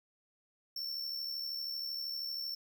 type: tone with amplitude modulation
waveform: square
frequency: 5420 Hz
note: E8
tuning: 47 cents sharp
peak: -35 dBFS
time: 0.76-2.55 s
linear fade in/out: 5 ms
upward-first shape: sine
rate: 72.8 Hz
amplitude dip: 50%
effects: none